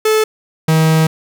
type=tone pair in turn; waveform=45% pulse; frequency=434.2 / 159.2 Hz; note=A4 / D#3; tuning=-23 / +40 cents; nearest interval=octave + perfect fourth; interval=1737 cents; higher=first; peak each=-10 / -9 dBFS; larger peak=second; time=0.05-0.24 / 0.68-1.07 s; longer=second; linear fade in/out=5 ms; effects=none